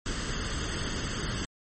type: noise with comb filter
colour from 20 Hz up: pink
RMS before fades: -32 dBFS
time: 0.06-1.45 s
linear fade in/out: 0 ms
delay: 0.63 ms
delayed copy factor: +0.6
effects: MP3 32 kbps